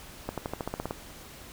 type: accelerating click train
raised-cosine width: 1 ms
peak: -17 dBFS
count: 10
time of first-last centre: 0.29-0.909 s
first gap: 87 ms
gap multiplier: 0.94
effects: pink hiss -47 dBFS RMS until 1.52 s